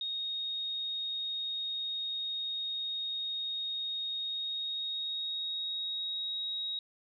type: tone with pitch glide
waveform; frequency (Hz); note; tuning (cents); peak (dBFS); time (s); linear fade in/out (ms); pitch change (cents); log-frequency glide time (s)
sine; 3729 to 3794; A#7 to A#7; 0 to +30; -33; 0.01-6.79; 2; +30; 4.18-6.41
effects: none